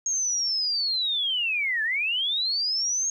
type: linear two-way sweep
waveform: sine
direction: down then up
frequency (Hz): 6570 to 1700 to 6570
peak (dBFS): -23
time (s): 0.06-3.1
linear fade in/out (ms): 2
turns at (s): 1.83
effects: 10-bit